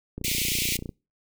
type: click train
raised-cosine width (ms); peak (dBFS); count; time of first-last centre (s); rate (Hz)
3; -21; 22; 0.18-0.892; 29.5
type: high-pass noise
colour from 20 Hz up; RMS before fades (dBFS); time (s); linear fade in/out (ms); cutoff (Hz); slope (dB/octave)
pink; -27; 0.24-0.77; 5; 2100; 96
effects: noise-tail reverb RT60 0.3 s tail -25 dB re dry